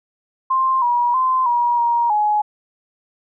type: tone with pitch steps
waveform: sine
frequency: 1051 / 962 / 1035 / 957 / 944 / 841 Hz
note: C6 / B5 / C6 / A#5 / A#5 / G#5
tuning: +7 / -46 / -19 / +45 / +22 / +22 cents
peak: -14 dBFS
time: 0.5-2.42 s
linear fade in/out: 10 ms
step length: 320 ms
effects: none